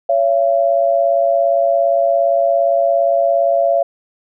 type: tone pair together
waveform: sine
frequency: 560 / 677.4 Hz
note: C#5 / E5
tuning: +18 / +47 cents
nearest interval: minor third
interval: 329 cents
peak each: -15 / -13 dBFS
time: 0.09-3.83 s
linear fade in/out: 5 ms
effects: none